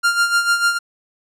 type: tone with tremolo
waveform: 45% pulse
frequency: 1396.9 Hz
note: F6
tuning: in tune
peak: -12 dBFS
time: 0.03-0.79 s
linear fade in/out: 20 ms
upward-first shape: sine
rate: 6.7 Hz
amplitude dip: 65%
effects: low-pass 11000 Hz 12 dB/octave